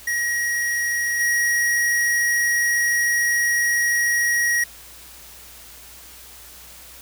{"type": "tone with level steps", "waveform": "square", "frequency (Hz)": 1897, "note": "A#6", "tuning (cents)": 30, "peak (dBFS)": [-21, -18], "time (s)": [0.07, 4.64], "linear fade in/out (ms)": 5, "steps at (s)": 1.19, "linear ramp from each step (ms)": 20, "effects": ["added 60 Hz sine -51 dBFS peak until 7.01 s", "white hiss -43 dBFS RMS until 7.01 s"]}